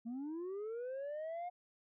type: linear sweep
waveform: sine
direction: up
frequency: 223.3 to 721 Hz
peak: -37 dBFS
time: 0.05-1.5 s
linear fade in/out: 20 ms
effects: tanh soft clip ceiling -39 dBFS